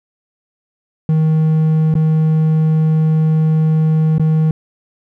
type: tone with dropouts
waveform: triangle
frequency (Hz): 157.5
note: D#3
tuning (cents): +21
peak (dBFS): -8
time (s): 1.09-4.51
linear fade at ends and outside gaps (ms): 2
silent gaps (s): 1.941-1.952 / 4.182-4.196
effects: none